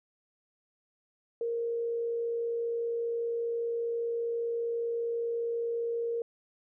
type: tone with frequency modulation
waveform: sine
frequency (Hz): 466.2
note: A#4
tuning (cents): 0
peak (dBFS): -29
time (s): 1.41-6.22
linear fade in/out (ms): 2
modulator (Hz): 54.9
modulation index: 0.2
effects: none